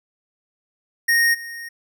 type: tone with level steps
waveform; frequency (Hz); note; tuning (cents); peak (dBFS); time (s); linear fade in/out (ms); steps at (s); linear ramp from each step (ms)
square; 1859; A#6; -5; -15 / -32; 1.08-1.69; 10; 1.33; 20
effects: none